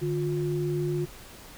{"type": "tone pair together", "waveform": "sine", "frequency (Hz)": [149.24, 354.7], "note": ["D3", "F4"], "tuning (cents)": [28, 27], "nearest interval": "octave + minor third", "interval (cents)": 1499, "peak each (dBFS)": -28, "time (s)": [0.01, 1.06], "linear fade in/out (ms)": 20, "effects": ["added 50 Hz sine -56 dBFS peak until 1.57 s", "pink hiss -47 dBFS RMS until 1.57 s"]}